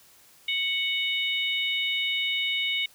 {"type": "harmonic tone", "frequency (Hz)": 740, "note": "F#5", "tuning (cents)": 0, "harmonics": [3, 4, 5], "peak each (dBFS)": [-28, -29, -30], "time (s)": [0.48, 2.86], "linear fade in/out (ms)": 5, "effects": ["white hiss -56 dBFS RMS until 2.94 s"]}